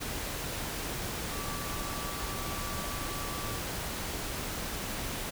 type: tone in noise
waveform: sine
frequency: 1157 Hz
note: D6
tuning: 26 cents flat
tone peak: -42 dBFS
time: 1.31-3.6 s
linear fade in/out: 20 ms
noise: pink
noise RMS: -36 dBFS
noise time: 0-5.31 s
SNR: -9 dB
effects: none